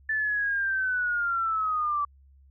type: linear sweep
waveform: sine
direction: down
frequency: 1760 to 1153 Hz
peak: -24 dBFS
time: 0.09-2.05 s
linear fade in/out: 5 ms
effects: added 68 Hz sine -53 dBFS peak until 2.5 s